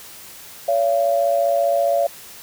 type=tone pair together; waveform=sine; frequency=565.9 / 681 Hz; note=C#5 / F5; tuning=+36 / -44 cents; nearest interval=minor third; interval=320 cents; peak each=-18 dBFS; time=0.68-2.07 s; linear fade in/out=5 ms; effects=white hiss -40 dBFS RMS until 2.42 s